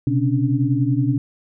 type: tone cluster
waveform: sine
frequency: 125.2 / 135.9 / 270.2 / 288.7 Hz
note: B2 / C#3 / C#4 / D4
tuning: +24 / -34 / -44 / -30 cents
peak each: -19 / -23 / -25 / -21 dBFS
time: 0.07-1.18 s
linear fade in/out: 2 ms
effects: none